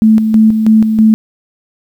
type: tone with tremolo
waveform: sine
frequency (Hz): 219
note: A3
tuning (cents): -8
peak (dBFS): -3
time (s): 0.02-1.14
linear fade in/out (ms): 0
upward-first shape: square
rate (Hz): 3.1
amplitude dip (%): 50
effects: 7-bit